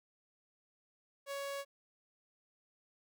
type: tone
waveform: sawtooth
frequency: 558 Hz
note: C#5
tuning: 11 cents sharp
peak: -35 dBFS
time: 1.26-1.65 s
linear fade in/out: 50 ms
effects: none